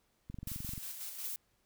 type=click train; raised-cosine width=5 ms; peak=-31 dBFS; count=12; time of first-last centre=0.3-0.778 s; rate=23 Hz
type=noise with tremolo; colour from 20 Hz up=blue; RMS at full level=-42 dBFS; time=0.47-1.36 s; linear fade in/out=5 ms; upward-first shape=square; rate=5.6 Hz; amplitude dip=40%
type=noise; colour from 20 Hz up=violet; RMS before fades=-41 dBFS; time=1.24-1.36 s; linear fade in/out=0 ms
effects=pink hiss -75 dBFS RMS until 1.65 s